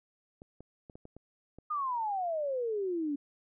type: clicks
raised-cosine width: 2 ms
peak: -35 dBFS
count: 7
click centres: 0.419 / 0.606 / 0.898 / 0.955 / 1.054 / 1.166 / 1.586 s
type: exponential sweep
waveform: sine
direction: down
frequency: 1244.5 to 278.2 Hz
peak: -30 dBFS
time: 1.7-3.16 s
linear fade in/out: 10 ms
effects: none